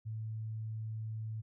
sine tone, 110 Hz, A2, in tune, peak -37 dBFS, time 0.05-1.42 s, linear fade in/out 20 ms, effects none

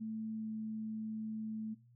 sine tone with pitch glide, 220 to 218.5 Hz, A3 to A3, 0 to -12 cents, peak -38 dBFS, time 0-1.75 s, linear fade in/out 20 ms, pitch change -12 cents, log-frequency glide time 0.33-0.49 s, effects noise-tail reverb RT60 0.3 s tail -25 dB re dry + added 120 Hz sine -61 dBFS peak until 1.95 s

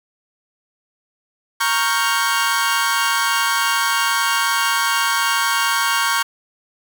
sawtooth chord, G half-diminished seventh, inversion first, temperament equal, 932.3 / 1108.7 / 1396.9 / 1568 Hz, Bb5 / Db6 / F6 / G6, 0 / 0 / 0 / 0 cents, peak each -19 / -17 / -20 / -18 dBFS, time 1.6-6.23 s, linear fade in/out 10 ms, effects none

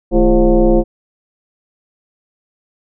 sine tone with frequency modulation, 155.7 Hz, D#3, 2 cents sharp, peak -7 dBFS, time 0.11-0.84 s, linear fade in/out 50 ms, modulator 187 Hz, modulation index 2.2, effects none

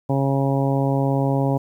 harmonic tone, 137 Hz, C#3, 20 cents flat, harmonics 1 / 2 / 3 / 4 / 5 / 6 / 7, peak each -20 / -23 / -28 / -26 / -30 / -30 / -32 dBFS, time 0.09-1.58 s, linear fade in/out 10 ms, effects 9-bit

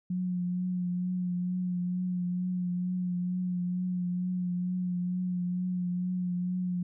sine tone with vibrato, 180 Hz, F#3, 47 cents flat, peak -28 dBFS, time 0.1-6.83 s, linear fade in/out 5 ms, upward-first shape triangle, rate 2.2 Hz, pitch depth 28 cents each way, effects none

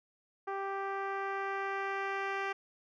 10% pulse tone with low-pass filter sweep, 392 Hz, G4, in tune, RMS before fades -36 dBFS, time 0.47-2.53 s, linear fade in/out 10 ms, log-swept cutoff 1100 to 2700 Hz, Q 0.99, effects none

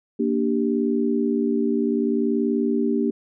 sine chord, G minor, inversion first, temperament equal, 233.1 / 293.7 / 392 Hz, Bb3 / D4 / G4, 0 / 0 / 0 cents, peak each -22 / -24 / -24 dBFS, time 0.19-3.11 s, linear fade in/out 10 ms, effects none

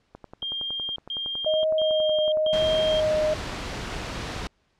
click train, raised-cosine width 1 ms, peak -26 dBFS, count 31, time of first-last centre 0.15-2.928 s, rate 10.8 Hz
sine tone bursts, 3204 Hz, G7, 37 cents sharp, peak -27 dBFS, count 4, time 0.42-3 s, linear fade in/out 2 ms, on 540 ms, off 140 ms
sine tone with vibrato, 622.3 Hz, D#5, in tune, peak -20 dBFS, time 1.46-3.34 s, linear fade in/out 5 ms, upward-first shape triangle, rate 0.99 Hz, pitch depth 21 cents each way
pink noise, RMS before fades -32 dBFS, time 2.53-4.47 s, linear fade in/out 0 ms
effects pink hiss -68 dBFS RMS until 4.79 s + low-pass 5000 Hz 12 dB/octave

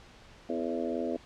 harmonic tone with a mistuned harmonic, 83.7 Hz, E2, 27 cents sharp, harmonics 3 / 4 / 5 / 6 / 7 / 8, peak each -35 / -36 / -37 / -38 / -38 / -39 dBFS, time 0.49-1.17 s, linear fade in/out 5 ms, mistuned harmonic 4, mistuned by -32 cents, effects pink hiss -54 dBFS RMS until 1.25 s + low-pass 5000 Hz 12 dB/octave

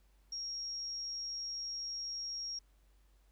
sine tone, 5588 Hz, F8, in tune, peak -38 dBFS, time 0.32-2.59 s, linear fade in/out 5 ms, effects added 49 Hz sine -64 dBFS peak until 3.31 s + pink hiss -75 dBFS RMS until 3.31 s

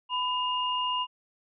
sine tone pair together, 1000 / 2834 Hz, B5 / F7, +21 / +25 cents, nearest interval octave + tritone, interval 1804 cents, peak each -28 / -30 dBFS, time 0.09-1.07 s, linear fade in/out 50 ms, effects none

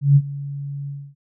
sine tone with ADSR envelope, 141.2 Hz, C#3, 32 cents sharp, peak -7 dBFS, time 0.01-1.15 s, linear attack 150 ms, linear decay 52 ms, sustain -19 dB, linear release 270 ms, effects none

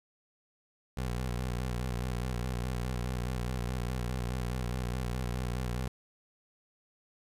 20% pulse tone with vibrato, 61.74 Hz, B1, in tune, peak -27 dBFS, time 0.97-5.88 s, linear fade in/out 5 ms, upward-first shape square, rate 4.8 Hz, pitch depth 58 cents each way, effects resampled to 32000 Hz + 10-bit

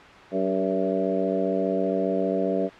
harmonic tone with a mistuned harmonic, 95 Hz, F#2, 46 cents sharp, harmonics 2 / 3 / 4 / 5 / 6 / 7, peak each -29 / -29 / -29 / -29 / -29 / -29 dBFS, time 0.31-2.7 s, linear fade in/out 50 ms, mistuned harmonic 4, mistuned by +36 cents, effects white hiss -44 dBFS RMS until 2.79 s + low-pass 2000 Hz 12 dB/octave

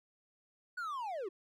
triangle linear sweep, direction down, 1500 to 344.9 Hz, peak -35 dBFS, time 0.77-1.29 s, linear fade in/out 10 ms, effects none

